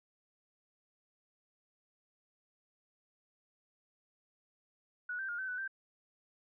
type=tone with pitch steps; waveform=sine; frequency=1466 / 1561 / 1421 / 1535 / 1490 / 1567 Hz; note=F#6 / G6 / F6 / G6 / F#6 / G6; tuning=-16 / -8 / +30 / -37 / +12 / -1 cents; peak=-36 dBFS; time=5.09-5.678 s; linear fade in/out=5 ms; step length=98 ms; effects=none